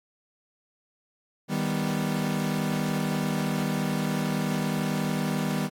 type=chord; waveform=40% pulse; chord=Eb augmented; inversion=none; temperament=equal; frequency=155.56 / 196 / 246.9 Hz; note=Eb3 / G3 / B3; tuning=0 / 0 / 0 cents; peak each=-29 / -28 / -30 dBFS; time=1.48-5.7 s; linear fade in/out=50 ms; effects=AAC 64 kbps